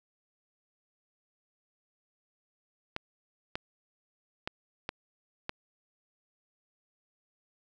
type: clicks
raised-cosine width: 0.3 ms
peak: -17 dBFS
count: 5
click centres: 2.964 / 3.555 / 4.475 / 4.891 / 5.494 s
effects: none